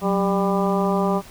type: harmonic tone with a mistuned harmonic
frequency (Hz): 198.5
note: G3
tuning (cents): +22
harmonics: 1 / 2 / 3 / 4 / 5 / 6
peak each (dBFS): -21 / -24 / -26 / -27 / -28 / -29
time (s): 0.01-1.22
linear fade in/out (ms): 50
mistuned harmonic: 1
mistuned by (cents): -110
effects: pink hiss -44 dBFS RMS until 1.3 s